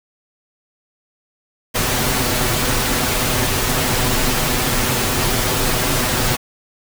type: noise with comb filter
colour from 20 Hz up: pink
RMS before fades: -18 dBFS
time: 1.74-6.37 s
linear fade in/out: 20 ms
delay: 8 ms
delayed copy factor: +0.6
effects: none